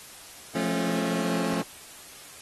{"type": "chord", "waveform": "sawtooth", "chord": "F augmented", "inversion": "none", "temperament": "just", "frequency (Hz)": [174.61, 218.3, 272.8], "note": ["F3", "A3", "C#4"], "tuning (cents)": [0, -13, -28], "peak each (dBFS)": -27, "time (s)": [0.55, 1.62], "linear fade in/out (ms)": 5, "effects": ["white hiss -46 dBFS RMS until 2.41 s", "AAC 32 kbps"]}